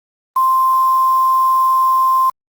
sine tone with quantisation, 1046.5 Hz, C6, in tune, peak -10 dBFS, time 0.36-2.3 s, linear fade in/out 5 ms, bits 5, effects Opus 32 kbps

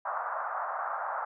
white band-pass noise, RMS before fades -34 dBFS, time 0.05-1.25 s, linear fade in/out 5 ms, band 630 to 1400 Hz, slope 48 dB/octave, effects none

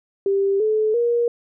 sine tone with pitch steps, 394 / 432.1 / 474 Hz, G4 / A4 / A#4, +9 / -31 / +29 cents, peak -16 dBFS, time 0.26-1.28 s, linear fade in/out 2 ms, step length 340 ms, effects none

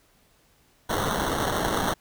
violet noise with sample-and-hold, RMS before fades -26 dBFS, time 0.89-1.94 s, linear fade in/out 10 ms, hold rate 2450 Hz, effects pink hiss -62 dBFS RMS until 2 s

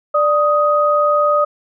sine tone pair together, 590 / 1250.2 Hz, D5 / D#6, +8 / +8 cents, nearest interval octave + minor second, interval 1300 cents, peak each -14 dBFS, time 0.14-1.45 s, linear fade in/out 10 ms, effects none

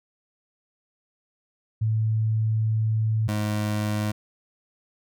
sine / 25% pulse tone pair in turn, 110 / 105.59 Hz, A2 / G#2, 0 / +29 cents, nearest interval minor second, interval 71 cents, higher first, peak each -20 dBFS, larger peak neither, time 1.81-3.28 / 3.28-4.12 s, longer first, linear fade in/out 10 ms, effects none

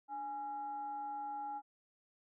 sine tone with frequency modulation, 830.6 Hz, G#5, in tune, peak -39 dBFS, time 0.08-1.62 s, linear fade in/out 50 ms, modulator 535 Hz, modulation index 0.31, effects none

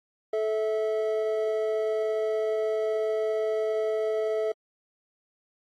triangle tone pair together, 435.1 / 651.9 Hz, A4 / E5, -19 / -19 cents, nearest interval perfect fifth, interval 700 cents, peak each -24 / -27 dBFS, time 0.33-4.52 s, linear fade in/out 5 ms, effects AAC 48 kbps

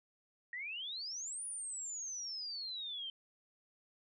sine exponential two-way sweep, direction up then down, 1864.7 to 9800 to 3086 Hz, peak -40 dBFS, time 0.53-3.1 s, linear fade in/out 2 ms, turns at 1.45 s, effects none

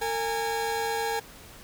30% pulse tone pair together, 455 / 821.6 Hz, A#4 / G#5, -42 / -19 cents, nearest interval minor seventh, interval 1023 cents, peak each -27 dBFS, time 0.01-1.2 s, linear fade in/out 10 ms, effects pink hiss -48 dBFS RMS until 1.63 s

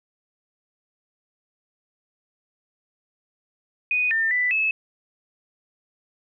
sine tone with pitch steps, 2485 / 1802 / 1985 / 2598 Hz, D#7 / A6 / B6 / E7, -3 / +41 / +8 / -26 cents, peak -19 dBFS, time 3.91-4.71 s, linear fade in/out 2 ms, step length 200 ms, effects none

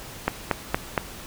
click train, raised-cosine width 0.5 ms, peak -5 dBFS, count 4, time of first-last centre 0.28-0.978 s, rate 4.3 Hz, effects pink hiss -40 dBFS RMS until 1.26 s

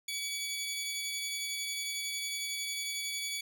20% pulse tone pair together, 2275 / 3418 Hz, C#7 / G#7, +44 / +49 cents, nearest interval perfect fifth, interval 705 cents, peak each -32 / -32 dBFS, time 0.08-3.41 s, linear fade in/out 5 ms, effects none

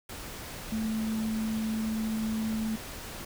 sine tone in noise, 220 Hz, A3, in tune, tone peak -28 dBFS, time 0.72-2.76 s, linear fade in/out 5 ms, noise pink, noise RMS -41 dBFS, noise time 0.09-3.25 s, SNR +10 dB, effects none

